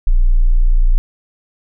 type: tone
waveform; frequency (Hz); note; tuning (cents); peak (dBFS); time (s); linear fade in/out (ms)
sine; 29.51; A#0; +22; -7; 0.07-0.98; 0
effects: none